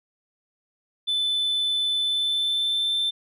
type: tone with pitch glide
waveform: sine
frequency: 3512 to 3553 Hz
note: A7 to A7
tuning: -4 to +16 cents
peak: -19 dBFS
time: 1.07-3.11 s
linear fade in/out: 20 ms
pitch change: +20 cents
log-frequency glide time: 1.98-2.95 s
effects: tanh soft clip ceiling -20 dBFS